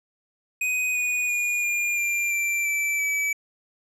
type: tone with pitch steps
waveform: square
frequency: 2500 / 2470 / 2440 / 2411 / 2382 / 2353 / 2325 / 2296 Hz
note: D#7 / D#7 / D#7 / D7 / D7 / D7 / D7 / D7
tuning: +8 / -13 / -34 / +45 / +24 / +3 / -18 / -40 cents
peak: -23 dBFS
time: 0.61-3.33 s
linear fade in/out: 5 ms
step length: 340 ms
effects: low-pass 12000 Hz 12 dB/octave